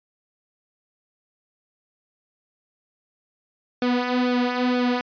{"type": "tone with flanger", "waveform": "sawtooth", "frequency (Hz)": 247.8, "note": "B3", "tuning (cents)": 6, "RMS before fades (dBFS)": -22, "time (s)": [3.82, 5.01], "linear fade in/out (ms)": 2, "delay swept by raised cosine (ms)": [1, 3.8], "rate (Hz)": 2.1, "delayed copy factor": -0.65, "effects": ["resampled to 11025 Hz"]}